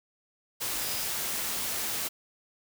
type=tone in noise; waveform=sine; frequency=4960 Hz; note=D#8; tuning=6 cents flat; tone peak=-41 dBFS; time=0.8-1.05 s; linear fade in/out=20 ms; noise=white; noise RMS=-32 dBFS; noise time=0.6-2.09 s; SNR=-12 dB; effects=none